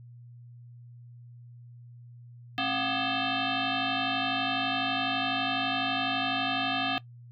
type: tone with frequency modulation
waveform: sine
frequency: 1189 Hz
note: D6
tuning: 21 cents sharp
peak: -26 dBFS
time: 2.58-6.98 s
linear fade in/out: 0 ms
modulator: 486 Hz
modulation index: 4.9
effects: noise-tail reverb RT60 0.1 s tail -19 dB re dry + added 120 Hz sine -46 dBFS peak until 7.31 s